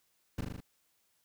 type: noise with echo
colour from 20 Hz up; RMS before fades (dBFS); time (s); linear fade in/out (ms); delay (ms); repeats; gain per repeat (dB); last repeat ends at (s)
brown; -34; 0.38-0.41; 5; 39; 5; -2; 0.605
effects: white hiss -74 dBFS RMS until 1.24 s